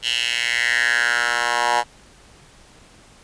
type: tone with high-pass filter sweep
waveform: 10% pulse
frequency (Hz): 120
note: B2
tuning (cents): -49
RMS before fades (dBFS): -20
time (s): 0.02-1.84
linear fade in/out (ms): 50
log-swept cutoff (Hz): 3000 to 900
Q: 4.2
effects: pink hiss -49 dBFS RMS until 3.23 s + resampled to 22050 Hz